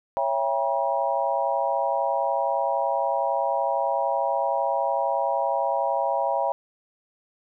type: chord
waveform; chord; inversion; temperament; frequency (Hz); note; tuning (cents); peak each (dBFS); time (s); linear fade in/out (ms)
sine; C# diminished seventh; none; just; 554.4 / 665.2 / 798.3 / 957.9; C#5 / E5 / G5 / Bb5; 0 / +16 / +31 / +47; -27; 0.17-6.52; 0
effects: none